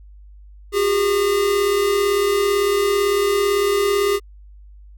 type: tone pair together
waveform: square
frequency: 367 / 404.9 Hz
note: F#4 / G#4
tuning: -14 / -44 cents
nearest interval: major second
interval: 170 cents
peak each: -25 / -17 dBFS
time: 0.72-4.2 s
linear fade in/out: 50 ms
effects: added 50 Hz sine -40 dBFS peak until 4.97 s